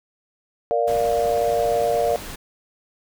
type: chord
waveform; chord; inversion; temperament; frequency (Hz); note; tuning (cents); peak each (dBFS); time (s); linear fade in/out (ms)
sine; Bb major; none; equal; 466.2 / 587.3 / 698.5; Bb4 / D5 / F5; 0 / 0 / 0; -22; 0.71-2.16; 0
type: noise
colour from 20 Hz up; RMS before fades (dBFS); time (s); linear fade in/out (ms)
pink; -35; 0.87-2.36; 10
effects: none